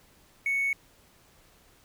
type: tone with hard clipping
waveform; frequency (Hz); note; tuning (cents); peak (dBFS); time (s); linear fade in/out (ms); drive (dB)
triangle; 2217; C#7; 0; -25; 0.46-0.73; 2; 4
effects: pink hiss -60 dBFS RMS until 1.84 s